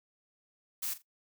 blue noise with echo, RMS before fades -35 dBFS, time 0.82-0.94 s, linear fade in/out 10 ms, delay 42 ms, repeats 2, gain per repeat -14 dB, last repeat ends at 1.024 s, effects noise-tail reverb RT60 0.1 s tail -18 dB re dry

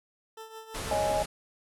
20% pulse tone with tremolo, 443.2 Hz, A4, 13 cents sharp, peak -35 dBFS, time 0.37-1.22 s, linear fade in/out 5 ms, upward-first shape triangle, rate 6.1 Hz, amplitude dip 70%
pink low-pass noise, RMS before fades -36 dBFS, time 0.74-1.26 s, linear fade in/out 10 ms, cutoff 12000 Hz, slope 96 dB/octave
sine chord, C# suspended second, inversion none, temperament equal, 554.4 / 622.3 / 830.6 Hz, C#5 / D#5 / G#5, 0 / 0 / 0 cents, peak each -33 / -28 / -29 dBFS, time 0.91-1.23 s, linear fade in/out 5 ms
effects none

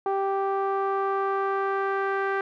sawtooth tone with low-pass filter sweep, 391.3 Hz, G4, 3 cents flat, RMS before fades -26 dBFS, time 0.06-2.41 s, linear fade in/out 2 ms, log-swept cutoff 930 to 1600 Hz, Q 2.8, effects none

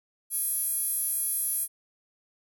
sawtooth tone with high-pass filter, 830.6 Hz, G#5, in tune, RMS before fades -29 dBFS, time 0.3-1.68 s, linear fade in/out 50 ms, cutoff 11000 Hz, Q 7.8, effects none

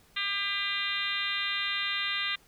harmonic tone, 400 Hz, G4, 35 cents sharp, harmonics 3 / 4 / 5 / 6 / 7 / 8 / 9 / 10, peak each -39 / -38 / -34 / -37 / -37 / -38 / -35 / -39 dBFS, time 0.16-2.36 s, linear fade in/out 10 ms, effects pink hiss -61 dBFS RMS until 2.47 s

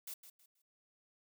blue noise with echo, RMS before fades -45 dBFS, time 0.07-0.14 s, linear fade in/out 5 ms, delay 160 ms, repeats 3, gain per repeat -11 dB, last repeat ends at 0.62 s, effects none

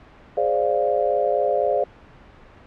sine chord, D half-diminished seventh, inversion second, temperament equal, 415.3 / 523.3 / 587.3 / 698.5 Hz, Ab4 / C5 / D5 / F5, 0 / 0 / 0 / 0 cents, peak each -25 / -23 / -22 / -24 dBFS, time 0.37-1.84 s, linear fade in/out 5 ms, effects pink hiss -47 dBFS RMS until 2.66 s + low-pass 2000 Hz 12 dB/octave

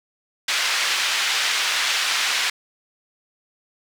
pink band-pass noise, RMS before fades -22 dBFS, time 0.48-2.5 s, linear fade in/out 5 ms, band 1800 to 5100 Hz, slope 12 dB/octave, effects none

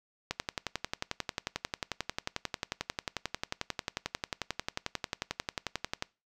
click train, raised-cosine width 0.2 ms, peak -14 dBFS, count 65, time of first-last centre 0.31-6.024 s, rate 11.2 Hz, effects noise-tail reverb RT60 0.3 s tail -23 dB re dry

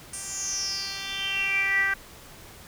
10% pulse tone with band-pass filter sweep, 391.5 Hz, G4, 2 cents flat, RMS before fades -28 dBFS, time 0.13-1.94 s, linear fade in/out 5 ms, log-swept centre 8600 to 1700 Hz, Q 8.7, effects pink hiss -47 dBFS RMS until 2.67 s

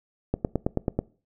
click train, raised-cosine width 2 ms, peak -10 dBFS, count 7, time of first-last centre 0.34-0.99 s, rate 9.23 Hz, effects noise-tail reverb RT60 0.4 s tail -22 dB re dry

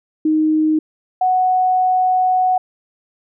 sine tone pair in turn, 311.1 / 739.9 Hz, D#4 / F#5, 0 / 0 cents, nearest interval octave + minor third, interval 1500 cents, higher second, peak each -12 dBFS, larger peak neither, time 0.25-0.79 / 1.21-2.58 s, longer second, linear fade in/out 5 ms, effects none

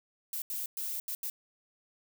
violet noise bursts at uneven times, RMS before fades -36 dBFS, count 5, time 0.33-0.42 / 0.5-0.66 / 0.77-1 / 1.08-1.15 / 1.23-1.3 s, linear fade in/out 2 ms, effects none

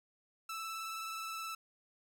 sawtooth tone with vibrato, 1318.5 Hz, E6, in tune, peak -36 dBFS, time 0.49-1.55 s, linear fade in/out 5 ms, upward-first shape sine, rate 19 Hz, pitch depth 18 cents each way, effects 12-bit

